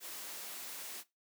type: high-pass noise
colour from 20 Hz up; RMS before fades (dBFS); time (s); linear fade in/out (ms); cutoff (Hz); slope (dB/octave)
white; -45; 0-1.04; 50; 250; 12
effects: noise-tail reverb RT60 0.2 s tail -18 dB re dry